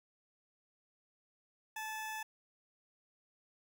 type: tone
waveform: 20% pulse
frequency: 870 Hz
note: A5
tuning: 20 cents flat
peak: -35 dBFS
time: 1.76-2.23 s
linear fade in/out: 5 ms
effects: none